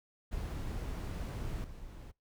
brown noise with level steps, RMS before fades -38 / -48 dBFS, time 0.31-2.12 s, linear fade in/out 20 ms, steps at 1.64 s, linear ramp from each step 2 ms, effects noise-tail reverb RT60 0.2 s tail -25 dB re dry

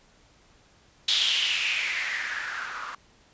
violet noise with low-pass filter sweep, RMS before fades -28 dBFS, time 1.08-2.95 s, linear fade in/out 5 ms, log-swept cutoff 3600 to 1200 Hz, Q 4.9, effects pink hiss -59 dBFS RMS until 3.33 s + resampled to 16000 Hz

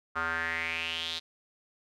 square tone with band-pass filter sweep, 82.41 Hz, E2, in tune, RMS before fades -33 dBFS, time 0.15-1.2 s, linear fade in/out 20 ms, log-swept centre 1300 to 3900 Hz, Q 5.3, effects none

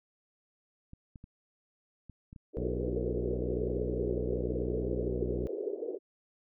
clicks, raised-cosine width 5 ms, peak -35 dBFS, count 7, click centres 0.934 / 1.158 / 1.241 / 2.097 / 2.329 / 2.362 / 2.615 s
white band-pass noise, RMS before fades -36 dBFS, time 2.53-5.99 s, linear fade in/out 50 ms, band 350 to 480 Hz, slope 48 dB/octave
harmonic tone, 61 Hz, B1, 21 cents flat, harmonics 1 / 2 / 3 / 4 / 5 / 6 / 7 / 8, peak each -36 / -39 / -41 / -42 / -43 / -44 / -44 / -45 dBFS, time 2.57-5.47 s, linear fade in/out 0 ms
effects none

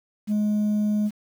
sine tone, 210 Hz, G#3, 19 cents sharp, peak -17 dBFS, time 0.27-1.11 s, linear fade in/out 50 ms, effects tanh soft clip ceiling -19 dBFS + 8-bit

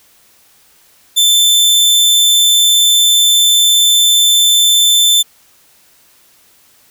sawtooth tone, 3539 Hz, A7, 9 cents sharp, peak -4 dBFS, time 1.16-5.23 s, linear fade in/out 20 ms, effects white hiss -49 dBFS RMS until 6.9 s

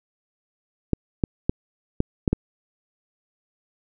clicks, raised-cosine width 3 ms, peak -6 dBFS, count 6, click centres 0.933 / 1.238 / 1.495 / 2.004 / 2.278 / 2.33 s, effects none

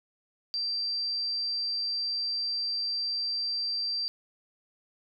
sine tone, 4699 Hz, D8, in tune, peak -28 dBFS, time 0.54-4.08 s, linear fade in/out 0 ms, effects none

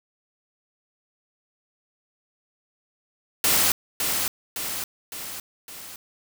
white noise with echo, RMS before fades -20 dBFS, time 3.44-3.72 s, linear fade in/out 2 ms, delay 560 ms, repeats 4, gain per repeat -5 dB, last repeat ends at 5.96 s, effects none

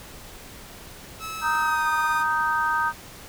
sawtooth tone with pitch glide, 1300 to 1227 Hz, E6 to D#6, -24 to -25 cents, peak -28 dBFS, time 1.19-2.25 s, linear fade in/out 50 ms, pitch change -101 cents, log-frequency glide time 1.58-1.88 s
sine chord, Eb major, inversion second, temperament just, 933.4 / 1244.5 / 1555.6 Hz, Bb5 / Eb6 / G6, +2 / 0 / -14 cents, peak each -25 dBFS, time 1.41-2.93 s, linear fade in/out 50 ms
effects pink hiss -43 dBFS RMS until 3.28 s

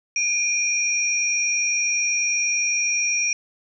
sine tone pair together, 2410 / 5679 Hz, D7 / F8, +44 / +28 cents, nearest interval octave + minor third, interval 1484 cents, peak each -22 dBFS, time 0.16-3.33 s, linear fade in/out 2 ms, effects none

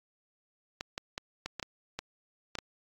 clicks, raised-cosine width 0.2 ms, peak -18 dBFS, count 9, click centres 0.809 / 0.979 / 1.179 / 1.46 / 1.597 / 1.628 / 1.99 / 2.553 / 2.587 s, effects AAC 64 kbps

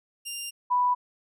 15% pulse / sine tone pair in turn, 2794 / 987.8 Hz, F7 / B5, 0 / 0 cents, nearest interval octave + tritone, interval 1800 cents, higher first, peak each -26 / -20 dBFS, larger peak second, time 0.25-0.51 / 0.7-0.95 s, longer first, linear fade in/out 20 ms, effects none

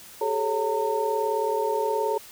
sine tone cluster, 393.9 / 432.7 / 550 / 912 Hz, G4 / A4 / C#5 / A#5, +8 / -29 / -14 / -38 cents, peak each -31 / -26 / -30 / -27 dBFS, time 0.21-2.18 s, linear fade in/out 5 ms, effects white hiss -46 dBFS RMS until 2.31 s

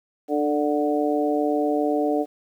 harmonic tone with a mistuned harmonic, 147.5 Hz, D3, 8 cents sharp, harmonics 2 / 3 / 4 / 5, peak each -23 / -25 / -26 / -27 dBFS, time 0.28-2.26 s, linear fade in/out 50 ms, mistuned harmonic 2, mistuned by +15 cents, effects 9-bit

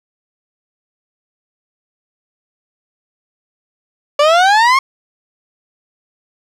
30% pulse exponential sweep, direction up, 572 to 1100 Hz, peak -5 dBFS, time 4.19-4.79 s, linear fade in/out 5 ms, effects low-pass 5000 Hz 12 dB/octave + 7-bit

